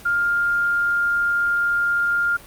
sine tone, 1404 Hz, F6, 9 cents sharp, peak -17 dBFS, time 0.05-2.37 s, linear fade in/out 10 ms, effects pink hiss -43 dBFS RMS until 2.46 s + Opus 48 kbps

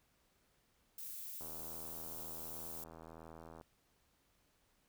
violet noise, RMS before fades -47 dBFS, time 0.98-2.84 s, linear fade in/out 2 ms
click train, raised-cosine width 1 ms, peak -39 dBFS, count 180, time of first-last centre 1.41-3.612 s, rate 81.3 Hz
effects pink hiss -75 dBFS RMS until 4.88 s

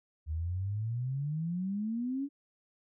sine exponential sweep, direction up, 75.2 to 287.9 Hz, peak -31 dBFS, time 0.26-2.29 s, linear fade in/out 50 ms, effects none

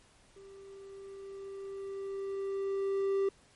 triangle tone with level ramp, 392 Hz, G4, in tune, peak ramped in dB -48 to -24 dBFS, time 0.36-3.29 s, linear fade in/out 5 ms, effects pink hiss -63 dBFS RMS until 3.55 s + MP3 48 kbps

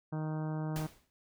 harmonic tone, 155.56 Hz, D#3, in tune, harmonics 1 / 2 / 3 / 4 / 5 / 6 / 7 / 8 / 9 / 10, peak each -34 / -41 / -48 / -47 / -49 / -50 / -55 / -55 / -59 / -57 dBFS, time 0.12-0.87 s, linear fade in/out 10 ms
pink noise with exponential decay, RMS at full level -39 dBFS, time 0.76-1.1 s, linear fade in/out 0 ms, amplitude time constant 72 ms
effects none

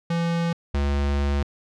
square tone pair in turn, 168.8 / 70.82 Hz, E3 / C#2, +41 / +38 cents, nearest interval octave + minor third, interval 1503 cents, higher first, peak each -22 / -21 dBFS, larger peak second, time 0.1-0.53 / 0.74-1.43 s, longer second, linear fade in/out 5 ms, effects low-pass 5000 Hz 12 dB/octave

